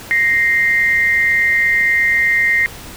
sine tone pair together, 1864.7 / 2093 Hz, A#6 / C7, 0 / 0 cents, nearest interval major second, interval 200 cents, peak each -14 dBFS, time 0.11-2.66 s, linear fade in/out 0 ms, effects pink hiss -34 dBFS RMS until 2.96 s

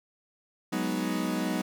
40% pulse chord, G# minor seventh, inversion third, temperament equal, 185 / 207.7 / 246.9 / 311.1 Hz, F#3 / G#3 / B3 / D#4, 0 / 0 / 0 / 0 cents, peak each -32 / -34 / -32 / -32 dBFS, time 0.72-1.62 s, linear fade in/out 10 ms, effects none

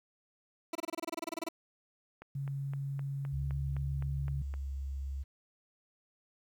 20% pulse tone bursts, 330 Hz, E4, 2 cents sharp, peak -29 dBFS, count 16, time 0.73-1.488 s, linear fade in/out 5 ms, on 23 ms, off 26 ms
click train, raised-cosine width 0.5 ms, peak -33 dBFS, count 10, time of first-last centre 2.22-4.54 s, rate 3.88 Hz
sine tone, 138.59 Hz, C#3, in tune, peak -34 dBFS, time 2.35-4.42 s, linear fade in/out 5 ms
sine tone with pitch glide, 70.9 to 68.17 Hz, C#2 to C#2, +40 to -28 cents, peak -35 dBFS, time 3.32-5.24 s, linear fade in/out 20 ms, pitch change -68 cents, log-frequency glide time 4.06-4.68 s
effects 11-bit

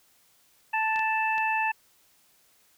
harmonic tone, 880 Hz, A5, in tune, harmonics 1 / 2 / 3, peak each -26 / -30 / -29 dBFS, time 0.73-1.72 s, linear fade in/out 10 ms
clicks, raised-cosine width 0.2 ms, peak -23 dBFS, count 3, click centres 0.96 / 0.993 / 1.381 s
effects white hiss -63 dBFS RMS until 2.77 s

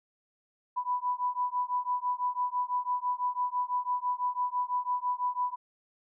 sine beating tone pair, 987.8 / 993.8 Hz, B5 / B5, 0 / +11 cents, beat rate 6 Hz, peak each -31 dBFS, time 0.76-5.56 s, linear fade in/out 20 ms, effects none

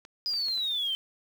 clicks, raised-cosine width 0.2 ms, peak -29 dBFS, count 4, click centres 0.051 / 0.337 / 0.484 / 0.576 s
sine exponential sweep, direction down, 4990 to 3071 Hz, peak -27 dBFS, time 0.26-0.95 s, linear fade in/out 0 ms
effects 8-bit

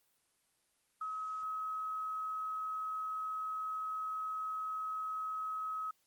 sine tone with quantisation, 1277 Hz, D#6, 45 cents sharp, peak -36 dBFS, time 1.01-5.91 s, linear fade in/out 5 ms, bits 11, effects white hiss -75 dBFS RMS until 6.06 s + Opus 24 kbps

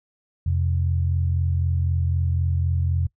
sine tone pair together, 85.9 / 129.82 Hz, F2 / C3, -28 / -13 cents, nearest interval perfect fifth, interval 715 cents, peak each -20 / -26 dBFS, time 0.46-3.07 s, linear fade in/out 5 ms, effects noise-tail reverb RT60 0.1 s tail -20 dB re dry

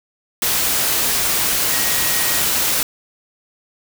sine tone in noise, 1892 Hz, A#6, 25 cents sharp, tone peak -28 dBFS, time 1.72-2.41 s, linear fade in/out 2 ms, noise white, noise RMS -18 dBFS, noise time 0.42-2.83 s, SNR -13 dB, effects none

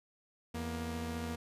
sawtooth tone pair together, 83.6 / 236.5 Hz, E2 / A#3, +25 / +25 cents, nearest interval octave + tritone, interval 1800 cents, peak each -36 / -35 dBFS, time 0.54-1.36 s, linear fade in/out 10 ms, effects resampled to 32000 Hz

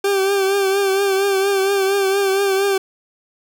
40% pulse tone with vibrato, 392 Hz, G4, in tune, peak -14 dBFS, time 0.04-2.78 s, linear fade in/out 5 ms, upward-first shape triangle, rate 4.3 Hz, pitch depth 52 cents each way, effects none

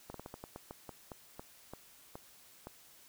slowing click train, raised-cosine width 1 ms, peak -30 dBFS, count 14, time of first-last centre 0.1-2.67 s, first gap 43 ms, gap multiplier 1.23, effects white hiss -60 dBFS RMS until 3.08 s

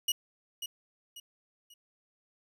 sawtooth tone with echo, 2900 Hz, F#7, 35 cents flat, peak -23 dBFS, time 0.08-0.12 s, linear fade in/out 5 ms, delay 540 ms, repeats 3, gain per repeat -9 dB, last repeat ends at 1.74 s, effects none

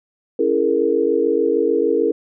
sine chord, A# half-diminished seventh, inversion first, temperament just, 279.7 / 335.6 / 419.5 / 466.2 Hz, C#4 / E4 / G#4 / A#4, +16 / +31 / +17 / 0 cents, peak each -24 / -21 / -19 / -18 dBFS, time 0.39-2.12 s, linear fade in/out 5 ms, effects none

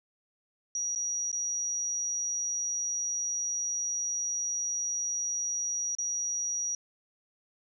sine tone with dropouts, 5770 Hz, F#8, 44 cents flat, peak -29 dBFS, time 0.75-6.75 s, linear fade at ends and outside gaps 2 ms, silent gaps 0.951-0.958 / 1.316-1.328 / 5.951-5.985 s, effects none

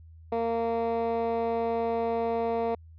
15% pulse tone with band-pass filter, 230.4 Hz, A#3, 20 cents flat, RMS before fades -28 dBFS, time 0.32-2.75 s, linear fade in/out 5 ms, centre 540 Hz, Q 1.4, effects added 81 Hz sine -47 dBFS peak until 2.98 s + resampled to 11025 Hz

